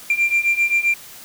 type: beating tone pair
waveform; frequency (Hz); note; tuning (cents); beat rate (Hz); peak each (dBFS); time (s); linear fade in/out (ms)
sine; 2371 / 2378.6; D7 / D7; +16 / +21; 7.6; -18 / -16; 0.1-0.94; 2
effects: tanh soft clip ceiling -11 dBFS + white hiss -40 dBFS RMS until 1.24 s